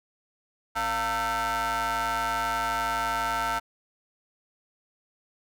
30% pulse ring-modulated tone, 212.8 Hz, G#3, 42 cents sharp, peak -20 dBFS, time 0.75-3.6 s, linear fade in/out 20 ms, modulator 1120 Hz, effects none

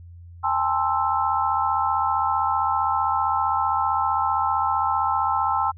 sine chord, A minor seventh, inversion third, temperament equal with one note detuned, 804.6 / 880 / 1046.5 / 1318.5 Hz, G5 / A5 / C6 / E6, +45 / 0 / 0 / 0 cents, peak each -25 dBFS, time 0.43-5.72 s, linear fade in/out 20 ms, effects added 86 Hz sine -40 dBFS peak until 5.77 s

